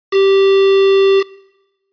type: tone with quantisation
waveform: triangle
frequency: 390 Hz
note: G4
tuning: 9 cents flat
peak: -6 dBFS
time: 0.11-1.24 s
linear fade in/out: 50 ms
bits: 3
effects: noise-tail reverb RT60 1.0 s tail -21 dB re dry + resampled to 11025 Hz